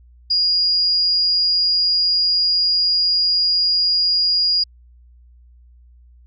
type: tone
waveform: sine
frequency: 4862 Hz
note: D#8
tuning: 41 cents flat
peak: -14 dBFS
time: 0.3-4.64 s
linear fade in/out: 10 ms
effects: added 60 Hz sine -45 dBFS peak until 6.26 s